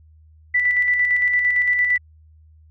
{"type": "tone with tremolo", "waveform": "sine", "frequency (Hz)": 1975.5, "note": "B6", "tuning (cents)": 0, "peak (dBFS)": -14, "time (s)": [0.54, 1.98], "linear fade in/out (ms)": 10, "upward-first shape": "square", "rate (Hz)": 8.8, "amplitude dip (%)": 35, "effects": ["added 78 Hz sine -47 dBFS peak until 2.7 s"]}